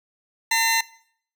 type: tone pair together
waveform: 20% pulse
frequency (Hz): 907.9 / 2043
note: A#5 / C7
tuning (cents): -46 / -42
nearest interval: octave + major second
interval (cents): 1404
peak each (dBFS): -16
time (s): 0.51-0.81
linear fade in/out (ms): 5
effects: noise-tail reverb RT60 0.6 s tail -20 dB re dry